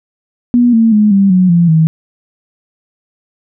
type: tone with pitch steps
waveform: sine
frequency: 242.3 / 226.1 / 210.9 / 196.81 / 183.63 / 171.33 / 159.86 Hz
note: B3 / A3 / G#3 / G3 / F#3 / F3 / D#3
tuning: -33 / +47 / +27 / +7 / -13 / -33 / +47 cents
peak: -5 dBFS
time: 0.54-1.87 s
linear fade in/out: 0 ms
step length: 190 ms
effects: none